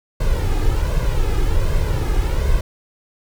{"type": "noise with flanger", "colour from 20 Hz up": "brown", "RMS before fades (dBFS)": -17, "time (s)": [0.2, 2.61], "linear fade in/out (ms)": 5, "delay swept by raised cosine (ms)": [1.9, 2.42], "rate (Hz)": 1.3, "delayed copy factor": 0.65, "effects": []}